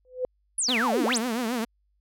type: tone with exponential growth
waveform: sine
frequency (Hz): 506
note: B4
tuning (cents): +42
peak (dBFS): -21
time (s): 0.05-0.25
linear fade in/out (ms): 1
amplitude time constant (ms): 42
type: exponential two-way sweep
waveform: sine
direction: down then up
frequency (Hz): 10548 to 261.6 to 10548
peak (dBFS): -23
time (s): 0.58-1.18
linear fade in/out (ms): 5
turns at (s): 1.03
type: tone with vibrato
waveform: sawtooth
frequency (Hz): 236.5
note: A#3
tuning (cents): +25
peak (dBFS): -22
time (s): 0.68-1.65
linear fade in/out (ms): 10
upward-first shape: triangle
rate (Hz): 7.3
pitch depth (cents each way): 170
effects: added 50 Hz sine -66 dBFS peak until 2 s